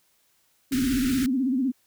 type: tone with vibrato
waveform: sine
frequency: 260 Hz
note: C4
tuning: 11 cents flat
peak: -21 dBFS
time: 0.71-1.72 s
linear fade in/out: 20 ms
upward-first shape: sine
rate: 16 Hz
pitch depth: 120 cents each way
type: band-stop noise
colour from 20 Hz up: pink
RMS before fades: -32 dBFS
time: 0.72-1.26 s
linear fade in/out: 0 ms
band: 400 to 1300 Hz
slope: 96 dB/octave
effects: white hiss -66 dBFS RMS until 1.86 s